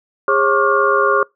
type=tone cluster; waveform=sine; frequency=408.8 / 543 / 1093 / 1171 / 1418 Hz; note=G#4 / C#5 / C#6 / D6 / F6; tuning=-27 / -36 / -25 / -5 / +26 cents; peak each=-18 dBFS; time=0.28-1.23 s; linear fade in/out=2 ms; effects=noise-tail reverb RT60 0.2 s tail -26 dB re dry